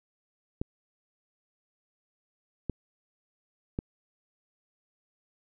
clicks, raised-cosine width 3 ms, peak -17 dBFS, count 3, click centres 0.615 / 2.697 / 3.789 s, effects none

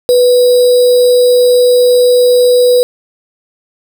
sine tone with sample-and-hold, 493.9 Hz, B4, in tune, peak -4 dBFS, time 0.09-2.83 s, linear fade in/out 0 ms, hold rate 4410 Hz, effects none

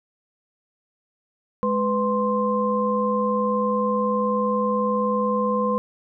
sine tone cluster, 209.4 / 499.3 / 1048 Hz, G#3 / B4 / C6, +15 / +19 / +2 cents, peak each -24 / -23 / -24 dBFS, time 1.63-5.78 s, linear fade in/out 0 ms, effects none

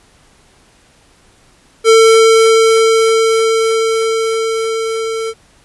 square tone with level ramp, 448.4 Hz, A4, 33 cents sharp, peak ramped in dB -4 to -18 dBFS, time 1.84-5.34 s, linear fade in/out 50 ms, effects pink hiss -49 dBFS RMS until 5.64 s + resampled to 24000 Hz

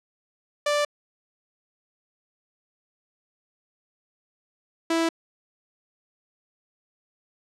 sawtooth tone pair in turn, 587.3 / 329.6 Hz, D5 / E4, 0 / 0 cents, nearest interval minor seventh, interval 1000 cents, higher first, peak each -17 dBFS, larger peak neither, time 0.66-0.85 / 4.9-5.09 s, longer neither, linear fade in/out 5 ms, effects low-pass 8000 Hz 12 dB/octave

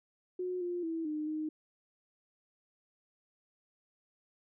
sine tone with pitch steps, 363.7 / 352 / 327 / 304.7 / 309.5 Hz, F#4 / F4 / E4 / D#4 / D#4, -30 / +14 / -14 / -36 / -9 cents, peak -33 dBFS, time 0.39-1.49 s, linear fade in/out 5 ms, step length 220 ms, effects none

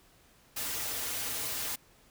white noise with comb filter, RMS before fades -35 dBFS, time 0.56-1.76 s, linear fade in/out 10 ms, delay 5.4 ms, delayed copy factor -0.55, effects pink hiss -62 dBFS RMS until 2.1 s

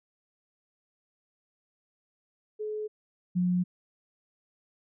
sine tone pair in turn, 426.8 / 179.45 Hz, G#4 / F3, +47 / +47 cents, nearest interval octave + minor third, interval 1500 cents, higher first, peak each -31 / -23 dBFS, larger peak second, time 2.59-2.88 / 3.35-3.64 s, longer neither, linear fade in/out 20 ms, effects none

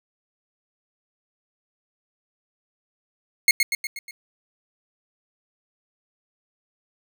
sawtooth tone with echo, 2160 Hz, C#7, 45 cents flat, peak -8 dBFS, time 3.48-3.51 s, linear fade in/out 2 ms, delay 120 ms, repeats 5, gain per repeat -5 dB, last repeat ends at 4.11 s, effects none

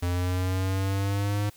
square linear sweep, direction up, 87.6 to 103.83 Hz, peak -25 dBFS, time 0.02-1.5 s, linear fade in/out 10 ms, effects white hiss -55 dBFS RMS until 1.56 s

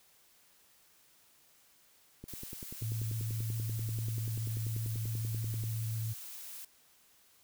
click train, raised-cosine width 3 ms, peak -32 dBFS, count 36, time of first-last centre 2.24-5.638 s, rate 10.3 Hz
blue noise, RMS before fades -46 dBFS, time 2.28-6.65 s, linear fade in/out 5 ms
sine tone with vibrato, 111.6 Hz, A2, 25 cents sharp, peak -33 dBFS, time 2.81-6.14 s, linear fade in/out 20 ms, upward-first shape sine, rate 15 Hz, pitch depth 21 cents each way
effects white hiss -65 dBFS RMS until 7.43 s

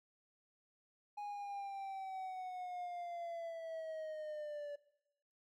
triangle linear sweep, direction down, 829 to 577 Hz, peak -40 dBFS, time 1.17-4.76 s, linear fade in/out 10 ms, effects noise-tail reverb RT60 0.8 s tail -18 dB re dry

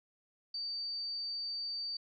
sine tone, 4613 Hz, D8, 32 cents flat, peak -36 dBFS, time 0.54-1.97 s, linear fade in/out 5 ms, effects none

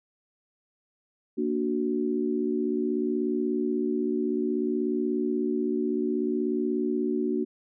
sine chord, Bb augmented, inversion none, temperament equal, 233.1 / 293.7 / 370 Hz, Bb3 / D4 / F#4, 0 / 0 / 0 cents, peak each -29 / -29 / -28 dBFS, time 1.37-7.45 s, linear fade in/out 20 ms, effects none

